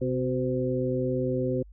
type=harmonic tone with a mistuned harmonic; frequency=128.4 Hz; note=C3; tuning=32 cents flat; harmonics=1 / 2 / 3 / 4; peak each=-30 / -30 / -30 / -30 dBFS; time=0.01-1.63 s; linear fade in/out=10 ms; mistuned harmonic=3; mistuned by=-40 cents; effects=added 50 Hz sine -46 dBFS peak until 1.72 s